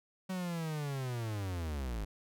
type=linear sweep; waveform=45% pulse; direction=down; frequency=189.3 to 49 Hz; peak=-35 dBFS; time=0.29-2.05 s; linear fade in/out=10 ms; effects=none